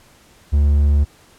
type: tone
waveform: triangle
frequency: 72.4 Hz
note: D2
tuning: 24 cents flat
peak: -9 dBFS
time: 0.52-1.05 s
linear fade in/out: 20 ms
effects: pink hiss -50 dBFS RMS until 1.38 s + low-pass 12000 Hz 12 dB/octave